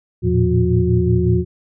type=tone cluster; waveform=sine; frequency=82 / 112.5 / 118 / 176.3 / 361.4 Hz; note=E2 / A2 / A#2 / F3 / F#4; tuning=-9 / +39 / +22 / +17 / -41 cents; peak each=-19 dBFS; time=0.22-1.45 s; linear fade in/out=50 ms; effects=none